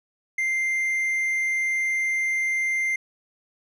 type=tone; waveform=triangle; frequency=2093 Hz; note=C7; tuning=in tune; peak=-20 dBFS; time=0.38-2.96 s; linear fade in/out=5 ms; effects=resampled to 32000 Hz